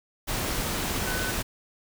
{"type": "tone in noise", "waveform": "sine", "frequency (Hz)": 1505, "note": "F#6", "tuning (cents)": 29, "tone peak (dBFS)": -32, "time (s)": [1.06, 1.32], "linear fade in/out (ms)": 20, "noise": "pink", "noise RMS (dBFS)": -29, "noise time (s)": [0.27, 1.43], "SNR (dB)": -6, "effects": []}